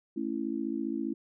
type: chord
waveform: sine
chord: A major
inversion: none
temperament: just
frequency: 220 / 275 / 330 Hz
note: A3 / C#4 / E4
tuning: 0 / -14 / +2 cents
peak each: -36 / -34 / -34 dBFS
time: 0.16-1.14 s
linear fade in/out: 10 ms
effects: none